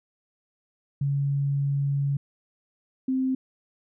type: tone pair in turn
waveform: sine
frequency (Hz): 140.4 / 261.1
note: C#3 / C4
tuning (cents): +22 / -3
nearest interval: major seventh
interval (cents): 1075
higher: second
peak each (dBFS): -22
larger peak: neither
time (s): 1.01-2.17 / 3.08-3.35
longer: first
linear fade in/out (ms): 5
effects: none